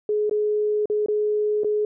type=tone with dropouts; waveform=sine; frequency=421.6 Hz; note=G#4; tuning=26 cents sharp; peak=-19 dBFS; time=0.09-1.85 s; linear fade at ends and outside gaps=2 ms; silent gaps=0.296-0.311 / 0.857-0.899 / 1.061-1.084 / 1.635-1.645 s; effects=none